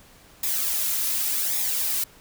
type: noise with flanger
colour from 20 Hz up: blue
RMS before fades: -25 dBFS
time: 0.43-2.04 s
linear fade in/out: 5 ms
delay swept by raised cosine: 0.67 to 2.77 ms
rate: 0.87 Hz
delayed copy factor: -0.55
effects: pink hiss -52 dBFS RMS until 2.2 s